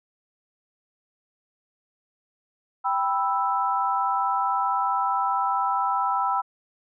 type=chord; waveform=sine; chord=E minor; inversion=first; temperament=equal with one note detuned; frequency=787.6 / 987.8 / 1318.5 Hz; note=G5 / B5 / E6; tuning=+8 / 0 / 0 cents; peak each=-26 / -25 / -26 dBFS; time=2.84-6.42 s; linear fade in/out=20 ms; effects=none